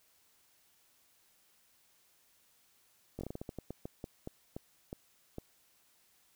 slowing click train, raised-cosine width 2 ms, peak -27 dBFS, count 16, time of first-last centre 3.19-5.384 s, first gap 20 ms, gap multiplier 1.25, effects white hiss -69 dBFS RMS until 6.35 s

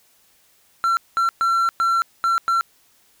triangle tone bursts at uneven times, 1356 Hz, E6, 49 cents sharp, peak -14 dBFS, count 6, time 0.84-0.97 / 1.17-1.29 / 1.41-1.69 / 1.8-2.02 / 2.24-2.38 / 2.48-2.61 s, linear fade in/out 0 ms, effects white hiss -58 dBFS RMS until 3.2 s

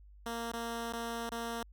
10% pulse tone with dropouts, 232.1 Hz, A#3, 7 cents flat, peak -28 dBFS, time 0.26-1.63 s, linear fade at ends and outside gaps 2 ms, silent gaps 0.517-0.535 / 0.925-0.933 / 1.293-1.319 s, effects added 50 Hz sine -53 dBFS peak until 1.72 s

